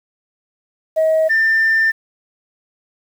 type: tone pair in turn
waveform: sine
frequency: 636 / 1790.6 Hz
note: D#5 / A6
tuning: +38 / +30 cents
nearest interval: octave + tritone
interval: 1792 cents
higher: second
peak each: -10 dBFS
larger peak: neither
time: 0.96-1.29 / 1.29-1.92 s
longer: second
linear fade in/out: 20 ms
effects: tanh soft clip ceiling -9 dBFS + 7-bit